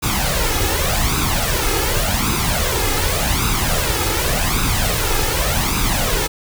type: noise with flanger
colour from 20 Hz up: pink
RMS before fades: -18 dBFS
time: 0.02-6.28 s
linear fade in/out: 20 ms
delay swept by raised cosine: 0.8 to 2.4 ms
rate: 0.87 Hz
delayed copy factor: +0.65
effects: none